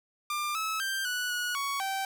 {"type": "tone with pitch steps", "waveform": "sawtooth", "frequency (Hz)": [1194, 1297, 1576, 1476, 1460, 1117, 776], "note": ["D6", "E6", "G6", "F#6", "F#6", "C#6", "G5"], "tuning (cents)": [28, -28, 9, -5, -24, 13, -18], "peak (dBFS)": -26, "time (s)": [0.3, 2.05], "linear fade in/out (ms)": 2, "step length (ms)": 250, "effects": []}